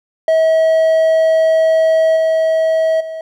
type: tone with level steps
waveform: triangle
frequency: 643 Hz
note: E5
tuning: 43 cents flat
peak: -7 / -9 / -21 dBFS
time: 0.28-3.21 s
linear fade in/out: 2 ms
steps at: 2.16 / 3 s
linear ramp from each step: 10 ms
effects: none